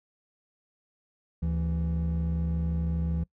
triangle tone pair together, 75 / 166.53 Hz, D2 / E3, +37 / +18 cents, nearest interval octave + major second, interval 1381 cents, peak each -25 / -26 dBFS, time 1.42-3.24 s, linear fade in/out 10 ms, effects noise-tail reverb RT60 0.1 s tail -24 dB re dry + tanh soft clip ceiling -20 dBFS

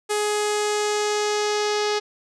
sawtooth tone with low-pass filter sweep, 418.8 Hz, G#4, 15 cents sharp, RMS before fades -23 dBFS, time 0.09-2 s, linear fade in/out 20 ms, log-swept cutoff 9000 to 5200 Hz, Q 2.2, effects none

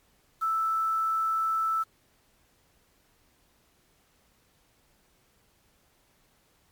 sine tone with quantisation, 1318.5 Hz, E6, in tune, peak -24 dBFS, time 0.41-1.84 s, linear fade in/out 20 ms, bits 8, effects pink hiss -66 dBFS RMS until 6.71 s + MP3 96 kbps

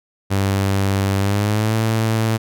sawtooth tone with pitch glide, 98 to 111.28 Hz, G2 to A2, 0 to +20 cents, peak -12 dBFS, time 0.3-2.38 s, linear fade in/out 20 ms, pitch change +220 cents, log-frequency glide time 1.19-1.76 s, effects none

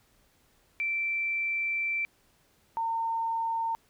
sine tone pair in turn, 2340 / 910.6 Hz, D7 / A#5, -7 / -41 cents, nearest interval octave + major third, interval 1634 cents, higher first, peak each -27 dBFS, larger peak neither, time 0.8-2.05 / 2.77-3.75 s, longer first, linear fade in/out 0 ms, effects pink hiss -66 dBFS RMS until 3.89 s

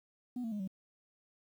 sine tone with pitch steps, 246.9 / 226.4 / 207.6 / 190.39 Hz, B3 / A3 / G#3 / F#3, 0 / +50 / 0 / +50 cents, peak -33 dBFS, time 0.36-0.676 s, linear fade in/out 5 ms, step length 79 ms, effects tanh soft clip ceiling -34 dBFS + 11-bit

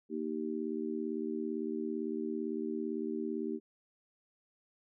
sine chord, Eb major, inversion second, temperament just, 233.3 / 311.1 / 388.9 Hz, Bb3 / Eb4 / G4, +2 / 0 / -14 cents, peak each -38 / -38 / -38 dBFS, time 0.09-3.6 s, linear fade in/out 50 ms, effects none

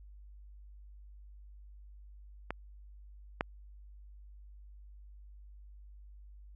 clicks, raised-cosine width 0.5 ms, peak -20 / -15 dBFS, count 2, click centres 2.506 / 3.409 s, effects added 50 Hz sine -50 dBFS peak until 6.55 s

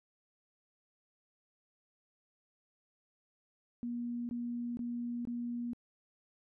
sine tone bursts, 239.2 Hz, A#3, 45 cents sharp, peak -35 dBFS, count 4, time 3.83-5.733 s, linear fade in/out 0 ms, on 460 ms, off 21 ms, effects none

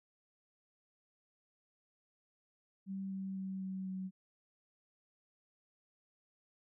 sine tone with pitch steps, 193.4 / 192.06 / 190.74 / 189.42 / 188.11 Hz, G3 / G3 / G3 / F#3 / F#3, -23 / -35 / -47 / +41 / +29 cents, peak -38 dBFS, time 2.86-4.11 s, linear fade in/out 50 ms, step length 250 ms, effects none

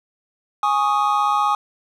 triangle chord, Ab suspended fourth, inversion none, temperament equal, 830.6 / 1108.7 / 1244.5 Hz, Ab5 / Db6 / Eb6, 0 / 0 / 0 cents, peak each -18 / -20 / -18 dBFS, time 0.63-1.55 s, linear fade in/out 2 ms, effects none

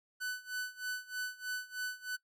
45% pulse tone with tremolo, 1500 Hz, F#6, 23 cents sharp, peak -34 dBFS, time 0.2-2.17 s, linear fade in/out 20 ms, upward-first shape sine, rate 3.2 Hz, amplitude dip 90%, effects noise-tail reverb RT60 0.1 s tail -21 dB re dry

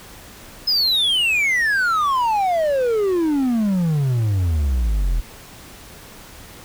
triangle exponential sweep, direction down, 5160 to 38.9 Hz, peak -14 dBFS, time 0.67-5.21 s, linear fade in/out 10 ms, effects pink hiss -41 dBFS RMS until 6.64 s

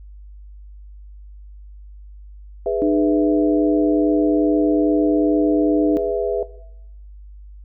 sine chord, E major, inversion first, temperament just, 412 / 494.4 / 659.3 Hz, G#4 / B4 / E5, -14 / +2 / 0 cents, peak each -22 dBFS, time 2.66-6.43 s, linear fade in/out 2 ms
sine tone, 303.3 Hz, D#4, 44 cents flat, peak -16 dBFS, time 2.82-5.97 s, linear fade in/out 0 ms
effects noise-tail reverb RT60 0.8 s tail -17 dB re dry + added 50 Hz sine -37 dBFS peak until 7.64 s

